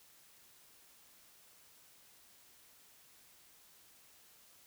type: silence
effects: white hiss -63 dBFS RMS until 4.66 s